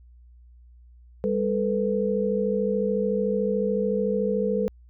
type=tone cluster; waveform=sine; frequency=200.2 / 440.7 / 494.4 Hz; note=G3 / A4 / B4; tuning=+37 / +3 / +2 cents; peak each=-26 dBFS; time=1.24-4.68 s; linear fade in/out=0 ms; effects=added 60 Hz sine -48 dBFS peak until 4.89 s